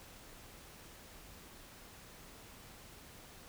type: silence
effects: pink hiss -55 dBFS RMS until 3.48 s